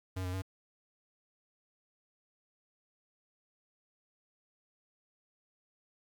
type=tone with pitch steps; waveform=square; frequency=93.2 / 90.9 / 94.6 Hz; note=F#2 / F#2 / F#2; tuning=+13 / -30 / +39 cents; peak=-35 dBFS; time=0.16-0.421 s; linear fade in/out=10 ms; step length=87 ms; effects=11-bit

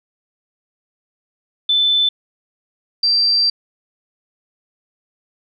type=tone pair in turn; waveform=sine; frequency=3520 / 4699 Hz; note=A7 / D8; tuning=0 / 0 cents; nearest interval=perfect fourth; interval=500 cents; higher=second; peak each=-12 dBFS; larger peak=neither; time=1.69-2.09 / 3.03-3.5 s; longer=second; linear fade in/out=5 ms; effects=none

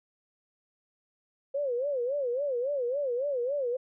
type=tone with vibrato; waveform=sine; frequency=527 Hz; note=C5; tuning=12 cents sharp; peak=-27 dBFS; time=1.54-3.77 s; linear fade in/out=10 ms; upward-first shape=sine; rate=3.6 Hz; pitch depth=180 cents each way; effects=none

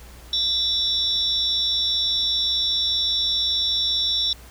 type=tone cluster; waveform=sine; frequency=3539 / 3894 / 5470 Hz; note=A7 / B7 / F8; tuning=+9 / -25 / -37 cents; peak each=-23 / -23 / -27 dBFS; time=0.33-4.33 s; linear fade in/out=2 ms; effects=added 60 Hz sine -42 dBFS peak until 4.5 s + pink hiss -47 dBFS RMS until 4.5 s

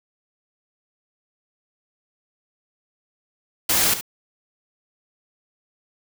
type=noise with echo; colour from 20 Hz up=white; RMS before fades=-19 dBFS; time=3.69-3.94 s; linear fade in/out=5 ms; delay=71 ms; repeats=1; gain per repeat=-11 dB; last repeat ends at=4.011 s; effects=none

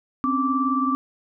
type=tone cluster; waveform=sine; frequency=261.5 / 280.1 / 1167 Hz; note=C4 / C#4 / D6; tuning=-1 / +18 / -11 cents; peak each=-23 / -28 / -22 dBFS; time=0.24-0.95 s; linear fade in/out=0 ms; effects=none

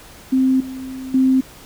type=tone with level steps; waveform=sine; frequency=261.6 Hz; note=C4; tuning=in tune; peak=-12 / -27 / -11 dBFS; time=0.32-1.41 s; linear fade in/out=10 ms; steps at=0.6 / 1.14 s; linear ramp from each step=5 ms; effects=pink hiss -42 dBFS RMS until 1.65 s

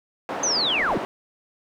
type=band-pass noise; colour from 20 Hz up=white; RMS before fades=-30 dBFS; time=0.29-1.05 s; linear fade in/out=0 ms; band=260 to 910 Hz; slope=12 dB/octave
type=linear sweep; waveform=sine; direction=down; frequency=6380 to 105.9 Hz; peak=-20 dBFS; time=0.43-0.98 s; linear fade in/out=5 ms
type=noise with exponential growth; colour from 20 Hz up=brown; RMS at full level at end=-36 dBFS; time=0.53-0.95 s; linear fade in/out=0 ms; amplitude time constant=91 ms
effects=none

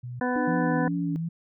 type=tone; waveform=sine; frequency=123 Hz; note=B2; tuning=7 cents flat; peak=-33 dBFS; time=0.03-0.2 s; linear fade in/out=10 ms
type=harmonic tone; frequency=249.5 Hz; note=B3; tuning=18 cents sharp; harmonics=1 / 2 / 3 / 4 / 6 / 7; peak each=-27 / -30 / -32 / -33 / -35 / -35 dBFS; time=0.21-0.88 s; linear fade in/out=2 ms
type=tone with pitch glide; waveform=sine; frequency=300.7 to 284.6 Hz; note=D4 to C#4; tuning=+41 to +46 cents; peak=-28 dBFS; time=0.36-1.16 s; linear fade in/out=0 ms; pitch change=-95 cents; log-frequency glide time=0.7-0.88 s
type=tone with vibrato; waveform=sine; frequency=167.9 Hz; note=E3; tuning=32 cents sharp; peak=-27 dBFS; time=0.47-1.29 s; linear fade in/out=10 ms; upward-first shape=triangle; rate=2.5 Hz; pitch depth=61 cents each way
effects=none

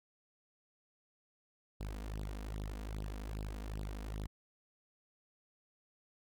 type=tone with flanger; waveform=sawtooth; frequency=51.91 Hz; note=G#1; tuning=in tune; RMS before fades=-42 dBFS; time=1.8-4.27 s; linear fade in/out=10 ms; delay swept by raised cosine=0.22 to 4.32 ms; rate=2.5 Hz; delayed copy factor=+1; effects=none

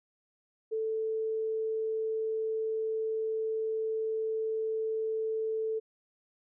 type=tone; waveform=sine; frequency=441.1 Hz; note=A4; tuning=4 cents sharp; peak=-29 dBFS; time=0.71-5.8 s; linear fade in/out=20 ms; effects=none

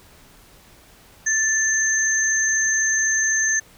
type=tone pair together; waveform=sine; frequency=1760 / 6284 Hz; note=A6 / G8; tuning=0 / +3 cents; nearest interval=octave + minor seventh; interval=2203 cents; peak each=-20 dBFS; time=1.26-3.6 s; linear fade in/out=10 ms; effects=pink hiss -50 dBFS RMS until 3.77 s

